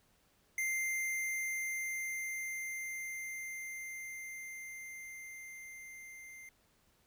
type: tone with level ramp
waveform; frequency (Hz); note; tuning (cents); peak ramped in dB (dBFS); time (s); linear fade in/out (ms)
square; 2093; C7; 0; -33 to -50; 0.58-6.49; 2
effects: pink hiss -71 dBFS RMS until 7.06 s